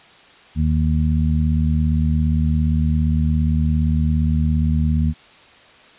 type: harmonic tone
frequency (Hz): 77.4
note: D#2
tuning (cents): -9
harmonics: 1 / 2 / 3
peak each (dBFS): -17 / -20 / -22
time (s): 0.55-5.14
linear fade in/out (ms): 50
effects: white hiss -47 dBFS RMS until 5.98 s + resampled to 8000 Hz